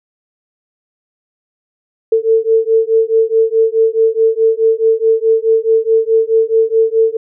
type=beating tone pair; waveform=sine; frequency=445.4 / 450.1 Hz; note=A4 / A4; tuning=+21 / +39 cents; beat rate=4.7 Hz; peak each=-12 dBFS; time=2.12-7.17 s; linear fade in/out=5 ms; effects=none